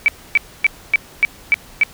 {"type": "tone bursts", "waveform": "sine", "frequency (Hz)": 2300, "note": "D7", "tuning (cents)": -37, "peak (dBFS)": -8, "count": 7, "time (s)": [0.06, 1.834], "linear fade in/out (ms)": 0, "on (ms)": 22, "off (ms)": 270, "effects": ["pink hiss -42 dBFS RMS until 1.93 s"]}